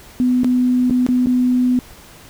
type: tone with dropouts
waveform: sine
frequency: 250 Hz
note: B3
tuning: 21 cents sharp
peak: -12 dBFS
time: 0.2-1.79 s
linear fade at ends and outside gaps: 0 ms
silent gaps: 0.434-0.445 / 0.898-0.908 / 1.065-1.088 / 1.26-1.27 s
effects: pink hiss -42 dBFS RMS until 2.29 s